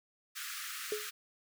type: high-pass noise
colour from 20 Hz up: pink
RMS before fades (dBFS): -42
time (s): 0.35-1.11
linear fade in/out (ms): 20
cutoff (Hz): 1200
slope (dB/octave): 96
type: tone with exponential decay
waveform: sine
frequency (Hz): 422.4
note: G#4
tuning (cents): +29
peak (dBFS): -29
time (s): 0.92-1.1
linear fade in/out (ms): 2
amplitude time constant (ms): 38
effects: none